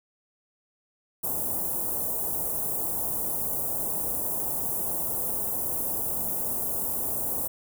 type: band-stop noise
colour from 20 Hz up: white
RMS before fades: -29 dBFS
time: 1.23-7.48 s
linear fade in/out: 10 ms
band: 860 to 10000 Hz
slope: 24 dB/octave
effects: none